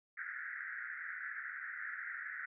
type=band-pass noise; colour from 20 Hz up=white; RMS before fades=-44 dBFS; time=0.17-2.46 s; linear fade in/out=10 ms; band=1400 to 2000 Hz; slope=96 dB/octave; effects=none